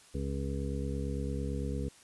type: harmonic tone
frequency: 68.9 Hz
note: C#2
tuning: 10 cents flat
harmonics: 1 / 2 / 3 / 4 / 6 / 7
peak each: -35 / -38 / -40 / -41 / -43 / -43 dBFS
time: 0.14-1.89 s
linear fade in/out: 10 ms
effects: white hiss -58 dBFS RMS until 2.03 s + resampled to 24000 Hz